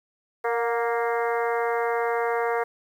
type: harmonic tone with a mistuned harmonic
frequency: 233.1 Hz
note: A#3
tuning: in tune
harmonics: 2 / 3 / 4 / 5 / 6 / 7 / 8 / 9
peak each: -25 / -29 / -31 / -33 / -35 / -36 / -37 / -38 dBFS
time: 0.44-2.64 s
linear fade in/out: 10 ms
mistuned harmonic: 3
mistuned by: +36 cents
effects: 9-bit